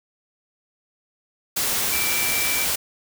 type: tone in noise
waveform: sine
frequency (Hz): 2332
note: D7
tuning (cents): -13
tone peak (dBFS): -26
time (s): 1.92-2.65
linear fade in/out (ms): 10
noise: white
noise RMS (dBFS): -23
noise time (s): 1.56-2.76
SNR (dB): -6
effects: none